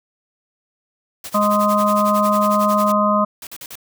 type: noise with tremolo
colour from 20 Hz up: white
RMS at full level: -30 dBFS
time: 1.24-2.92 s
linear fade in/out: 2 ms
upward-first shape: sine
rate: 11 Hz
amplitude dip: 90%
type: harmonic tone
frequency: 207.7 Hz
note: G#3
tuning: in tune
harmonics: 1 / 3 / 5 / 6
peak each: -19 / -19 / -19 / -19 dBFS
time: 1.34-3.25 s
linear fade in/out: 10 ms
type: noise bursts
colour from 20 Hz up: white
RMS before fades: -34 dBFS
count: 4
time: 3.42-3.755 s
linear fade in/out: 2 ms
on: 50 ms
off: 45 ms
effects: none